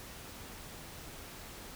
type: silence
effects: pink hiss -48 dBFS RMS until 1.75 s